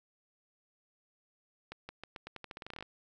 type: accelerating click train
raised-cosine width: 0.3 ms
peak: -27 dBFS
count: 17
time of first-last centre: 1.72-2.826 s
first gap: 170 ms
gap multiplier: 0.86
effects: none